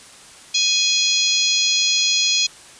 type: harmonic tone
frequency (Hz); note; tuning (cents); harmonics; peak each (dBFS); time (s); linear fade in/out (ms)
833; G#5; +5; 3 / 4 / 5 / 6 / 7 / 8; -24 / -21 / -20 / -24 / -28 / -23; 0.54-2.47; 10
effects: white hiss -43 dBFS RMS until 2.79 s + resampled to 22050 Hz